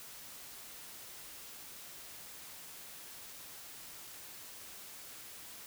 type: silence
effects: white hiss -50 dBFS RMS until 5.66 s